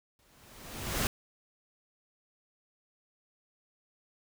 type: noise with exponential growth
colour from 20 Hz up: pink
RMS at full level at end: -28 dBFS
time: 0.19-1.07 s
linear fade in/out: 1 ms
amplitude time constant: 190 ms
effects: none